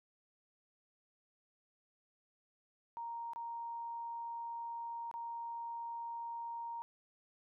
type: tone with dropouts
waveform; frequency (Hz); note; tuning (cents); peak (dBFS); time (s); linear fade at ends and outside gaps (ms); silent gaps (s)
sine; 932.3; A#5; 0; -40; 2.97-6.82; 0; 3.334-3.36 / 5.113-5.14
effects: none